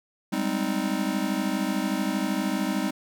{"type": "chord", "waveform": "square", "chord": "Ab major seventh", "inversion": "third", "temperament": "just", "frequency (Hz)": [194.67, 207.7, 259.6, 311.5], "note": ["G3", "Ab3", "C4", "Eb4"], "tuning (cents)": [-12, 0, -13, 2], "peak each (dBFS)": -31, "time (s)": [0.32, 2.91], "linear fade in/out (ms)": 10, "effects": []}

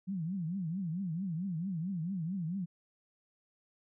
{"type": "tone with vibrato", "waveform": "sine", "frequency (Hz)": 176.6, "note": "F3", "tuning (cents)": 20, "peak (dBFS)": -33, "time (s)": [0.07, 2.66], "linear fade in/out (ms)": 20, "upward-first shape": "triangle", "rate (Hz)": 4.5, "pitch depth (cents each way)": 250, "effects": []}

